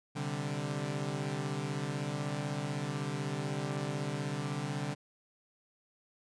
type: chord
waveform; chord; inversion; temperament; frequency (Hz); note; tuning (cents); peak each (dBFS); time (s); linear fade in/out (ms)
sawtooth; C suspended second; none; equal; 130.81 / 146.83 / 196; C3 / D3 / G3; 0 / 0 / 0; -35 / -32 / -37; 0.15-4.95; 20
effects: resampled to 22050 Hz

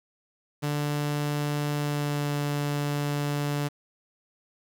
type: tone with pitch glide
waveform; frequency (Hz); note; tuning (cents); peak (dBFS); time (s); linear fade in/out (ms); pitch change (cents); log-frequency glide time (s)
sawtooth; 146.83 to 145.23; D3 to D3; 0 to -19; -22; 0.62-3.69; 20; -19; 1.74-2.34
effects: 8-bit

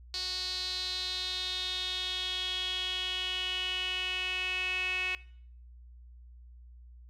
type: tone with band-pass filter sweep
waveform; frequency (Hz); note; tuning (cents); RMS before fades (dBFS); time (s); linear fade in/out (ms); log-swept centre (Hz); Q
sawtooth; 368.5; F#4; -7; -34; 0.14-5.15; 0; 4400 to 2500; 7.1
effects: noise-tail reverb RT60 0.6 s tail -21 dB re dry + added 60 Hz sine -49 dBFS peak until 7.09 s

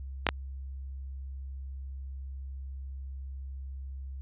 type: clicks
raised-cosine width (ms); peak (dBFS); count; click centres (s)
0.3; -7; 2; 0.267 / 0.289
effects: added 67 Hz sine -37 dBFS peak until 4.21 s + resampled to 8000 Hz

